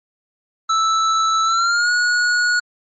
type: tone with pitch glide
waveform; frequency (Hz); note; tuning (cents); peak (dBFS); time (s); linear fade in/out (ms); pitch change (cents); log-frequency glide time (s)
square; 1317 to 1452.9; E6 to F#6; -2 to -32; -15; 0.69-2.6; 10; +170; 1.44-1.91
effects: MP3 32 kbps